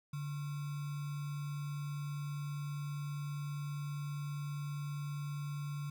sine tone with sample-and-hold, 145 Hz, D3, 22 cents flat, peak -37 dBFS, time 0.13-5.9 s, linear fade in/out 5 ms, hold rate 1225 Hz, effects none

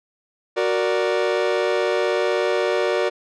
40% pulse chord, Gb augmented, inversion none, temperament equal, 370 / 466.2 / 587.3 Hz, Gb4 / Bb4 / D5, 0 / 0 / 0 cents, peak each -22 dBFS, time 0.56-3.1 s, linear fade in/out 20 ms, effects low-pass 4000 Hz 12 dB/octave

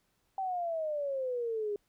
sine exponential sweep, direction down, 779 to 404.4 Hz, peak -31 dBFS, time 0.38-1.76 s, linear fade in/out 2 ms, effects pink hiss -75 dBFS RMS until 1.88 s

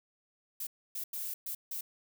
violet noise bursts at uneven times, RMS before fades -38 dBFS, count 5, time 0.6-0.67 / 0.95-1.04 / 1.13-1.34 / 1.46-1.55 / 1.71-1.81 s, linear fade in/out 5 ms, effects none

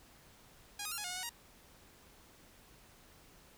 5% pulse tone with pitch steps, 818 / 1247 / 1380 / 837 / 718 / 727 / 739 / 943 Hz, G#5 / D#6 / F6 / G#5 / F5 / F#5 / F#5 / A#5, -26 / +3 / -21 / +13 / +48 / -31 / -2 / +20 cents, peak -27 dBFS, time 0.79-1.294 s, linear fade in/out 5 ms, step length 63 ms, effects pink hiss -61 dBFS RMS until 3.57 s

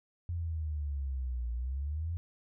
sine exponential two-way sweep, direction down then up, 87.4 to 58.27 to 87.4 Hz, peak -32 dBFS, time 0.29-2.17 s, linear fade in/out 0 ms, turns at 1.52 s, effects none

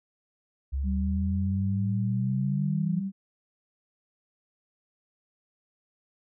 sine exponential sweep, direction up, 66.5 to 172.5 Hz, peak -26 dBFS, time 0.72-3.01 s, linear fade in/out 20 ms
sine tone, 194.2 Hz, G3, 16 cents flat, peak -28 dBFS, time 0.83-3.12 s, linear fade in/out 50 ms
effects none

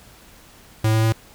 square tone with pitch steps, 109.8 / 110.76 / 111.72 Hz, A2 / A2 / A2, -3 / +12 / +27 cents, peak -16 dBFS, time 0.84-1.125 s, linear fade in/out 5 ms, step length 95 ms, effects pink hiss -48 dBFS RMS until 1.34 s

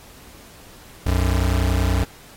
square tone pair together, 61 / 91.41 Hz, B1 / F#2, -21 / -20 cents, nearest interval perfect fifth, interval 701 cents, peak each -20 / -21 dBFS, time 1.06-2.04 s, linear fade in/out 5 ms, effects pink hiss -46 dBFS RMS until 2.36 s + AAC 48 kbps

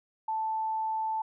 sine tone, 880 Hz, A5, in tune, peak -28 dBFS, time 0.28-1.22 s, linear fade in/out 5 ms, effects none

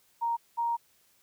sine tone pair in turn, 932.3 / 935.9 Hz, A#5 / A#5, 0 / +7 cents, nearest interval unison, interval 7 cents, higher second, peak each -26 dBFS, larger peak neither, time 0.21-0.37 / 0.57-0.77 s, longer second, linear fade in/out 20 ms, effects white hiss -66 dBFS RMS until 1.22 s

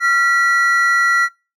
triangle tone pair together, 1373.9 / 1943 Hz, F6 / B6, -29 / -29 cents, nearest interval tritone, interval 600 cents, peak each -13 dBFS, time 0-1.29 s, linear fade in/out 50 ms, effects noise-tail reverb RT60 0.3 s tail -25 dB re dry

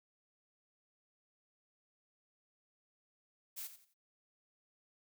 blue noise with echo, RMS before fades -44 dBFS, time 3.56-3.68 s, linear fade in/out 20 ms, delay 88 ms, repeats 3, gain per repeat -11 dB, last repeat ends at 3.944 s, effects none

